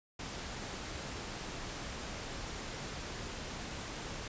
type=noise; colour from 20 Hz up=pink; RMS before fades=-42 dBFS; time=0.19-4.28 s; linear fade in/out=5 ms; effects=resampled to 16000 Hz